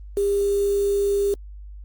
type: tone with quantisation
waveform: sine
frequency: 402 Hz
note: G4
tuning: 44 cents sharp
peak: -18 dBFS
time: 0.17-1.34 s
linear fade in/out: 2 ms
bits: 6
effects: added 50 Hz sine -36 dBFS peak until 1.84 s + Opus 32 kbps